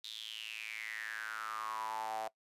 sawtooth tone with high-pass filter sweep, 110 Hz, A2, in tune, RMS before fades -42 dBFS, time 0.04-2.28 s, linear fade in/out 0 ms, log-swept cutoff 3800 to 700 Hz, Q 8.5, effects noise-tail reverb RT60 0.1 s tail -21 dB re dry + resampled to 32000 Hz

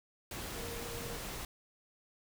sine tone in noise, 468.1 Hz, A#4, 7 cents sharp, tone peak -46 dBFS, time 0.56-1.17 s, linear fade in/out 2 ms, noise pink, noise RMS -42 dBFS, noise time 0.31-1.45 s, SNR -7 dB, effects none

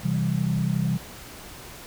sine chord, C major, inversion none, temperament equal, 130.81 / 164.81 / 196 Hz, C3 / E3 / G3, 0 / 0 / 0 cents, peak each -26 / -25 / -27 dBFS, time 0.03-0.98 s, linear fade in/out 20 ms, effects pink hiss -42 dBFS RMS until 1.86 s

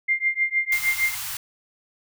sine tone with tremolo, 2100 Hz, C7, 6 cents sharp, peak -16 dBFS, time 0.08-1.15 s, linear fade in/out 10 ms, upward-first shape triangle, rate 6.5 Hz, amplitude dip 100%
white band-stop noise, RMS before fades -31 dBFS, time 0.72-1.37 s, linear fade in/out 2 ms, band 150 to 790 Hz, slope 48 dB/octave
effects none

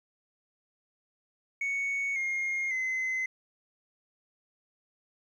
sine tone with pitch steps, 2222 / 2134 / 2049 Hz, C#7 / C7 / C7, +4 / +34 / -37 cents, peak -26 dBFS, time 1.61-3.26 s, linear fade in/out 5 ms, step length 550 ms, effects tanh soft clip ceiling -27 dBFS + 11-bit

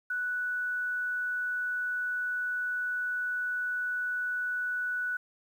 sine tone, 1480 Hz, F#6, in tune, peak -29 dBFS, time 0.1-5.17 s, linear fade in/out 5 ms, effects 10-bit

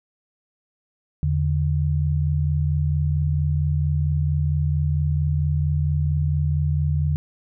sine tone pair together, 82.41 / 146.83 Hz, E2 / D3, 0 / 0 cents, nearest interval minor seventh, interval 1000 cents, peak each -21 / -21 dBFS, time 1.23-7.16 s, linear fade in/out 0 ms, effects none

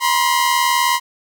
sawtooth tone pair together, 963.4 / 1043 Hz, B5 / C6, -43 / -6 cents, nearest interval minor second, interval 137 cents, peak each -13 dBFS, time 0-1 s, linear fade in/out 50 ms, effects none

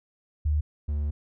sine / triangle tone pair in turn, 75.1 / 73.47 Hz, D2 / D2, +39 / +1 cents, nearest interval unison, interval 38 cents, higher first, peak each -21 / -23 dBFS, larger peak first, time 0.45-0.61 / 0.88-1.11 s, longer second, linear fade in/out 10 ms, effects none

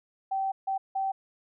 sine tone bursts at uneven times, 774 Hz, G5, 22 cents flat, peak -26 dBFS, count 3, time 0.31-0.52 / 0.67-0.78 / 0.95-1.12 s, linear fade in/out 10 ms, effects none

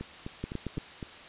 two click trains, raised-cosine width 3 ms, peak -24 / -20 dBFS, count 5 / 4, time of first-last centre 0.01-1.028 / 0.44-0.78 s, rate 3.93 / 8.82 Hz, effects white hiss -47 dBFS RMS until 1.28 s + resampled to 8000 Hz

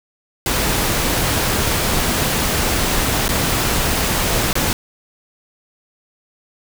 pink noise with dropouts, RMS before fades -18 dBFS, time 0.46-4.73 s, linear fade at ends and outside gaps 1 ms, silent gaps 3.281-3.29 / 4.53-4.554 s, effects none

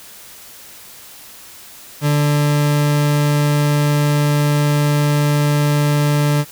40% pulse tone, 146.83 Hz, D3, in tune, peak -12 dBFS, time 2.01-6.45 s, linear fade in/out 50 ms, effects white hiss -39 dBFS RMS until 6.51 s

